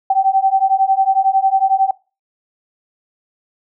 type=beating tone pair; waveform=sine; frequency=767 / 778 Hz; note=G5 / G5; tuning=-38 / -13 cents; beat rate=11 Hz; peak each=-14 dBFS; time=0.1-1.91 s; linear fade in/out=5 ms; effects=noise-tail reverb RT60 0.3 s tail -23 dB re dry